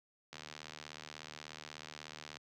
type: click train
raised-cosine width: 0.2 ms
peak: -28 dBFS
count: 157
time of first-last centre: 0.33-2.369 s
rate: 76.5 Hz
effects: high-pass 100 Hz 12 dB/octave